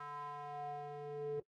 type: tone with band-pass filter sweep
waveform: square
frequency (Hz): 145.9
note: D3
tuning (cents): -11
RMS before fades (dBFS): -44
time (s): 0-1.4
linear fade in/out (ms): 5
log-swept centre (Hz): 1200 to 420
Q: 4.9
effects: noise-tail reverb RT60 0.1 s tail -22 dB re dry + AAC 32 kbps